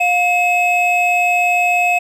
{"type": "tone pair together", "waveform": "triangle", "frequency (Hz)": [710, 2573], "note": ["F5", "E7"], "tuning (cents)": [28, -43], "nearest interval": "octave + minor seventh", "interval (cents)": 2229, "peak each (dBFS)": -13, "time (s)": [0, 1.99], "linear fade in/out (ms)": 10, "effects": []}